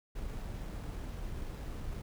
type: noise with sample-and-hold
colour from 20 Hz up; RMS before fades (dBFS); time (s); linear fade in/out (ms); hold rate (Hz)
brown; -40; 0.15-2.02; 10; 8820
effects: none